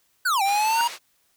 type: linear two-way sweep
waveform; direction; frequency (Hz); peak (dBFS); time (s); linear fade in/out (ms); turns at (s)
square; down then up; 1564 to 772 to 958; -20; 0.25-0.88; 10; 0.42
type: band-pass noise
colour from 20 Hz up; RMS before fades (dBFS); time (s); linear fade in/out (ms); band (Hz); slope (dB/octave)
white; -37; 0.44-0.99; 50; 550 to 5100; 12
type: tone with exponential growth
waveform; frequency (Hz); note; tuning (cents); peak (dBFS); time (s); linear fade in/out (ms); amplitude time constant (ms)
sine; 1480; F#6; 0; -20; 0.71-0.81; 0; 21
effects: white hiss -66 dBFS RMS until 1.36 s